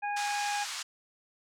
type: harmonic tone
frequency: 822 Hz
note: G#5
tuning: 18 cents flat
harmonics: 1 / 2 / 3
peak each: -31 / -38 / -40 dBFS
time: 0.02-0.65 s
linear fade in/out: 20 ms
type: band-pass noise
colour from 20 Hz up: white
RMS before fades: -38 dBFS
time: 0.16-0.83 s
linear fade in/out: 10 ms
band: 910 to 7300 Hz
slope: 24 dB/octave
effects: none